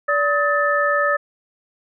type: tone cluster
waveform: sine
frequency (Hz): 578 / 1272 / 1766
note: D5 / D#6 / A6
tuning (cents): -28 / +38 / +6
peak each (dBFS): -20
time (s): 0.08-1.17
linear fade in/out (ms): 10
effects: none